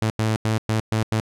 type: tone bursts at uneven times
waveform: sawtooth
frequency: 110 Hz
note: A2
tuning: in tune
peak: -15 dBFS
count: 6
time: 0.02-0.1 / 0.19-0.36 / 0.45-0.58 / 0.69-0.8 / 0.92-1.03 / 1.12-1.2 s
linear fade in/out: 0 ms
effects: low-pass 10000 Hz 12 dB/octave